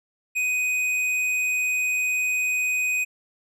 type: tone with hard clipping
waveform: triangle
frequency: 2499 Hz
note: D#7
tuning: 7 cents sharp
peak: -23 dBFS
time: 0.35-3.05 s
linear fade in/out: 20 ms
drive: 12 dB
effects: none